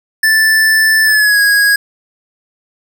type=tone with pitch glide; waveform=square; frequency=1760 to 1651.7 Hz; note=A6 to G#6; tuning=0 to -10 cents; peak=-8 dBFS; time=0.23-1.76 s; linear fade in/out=5 ms; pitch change=-110 cents; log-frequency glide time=1.04-1.4 s; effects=none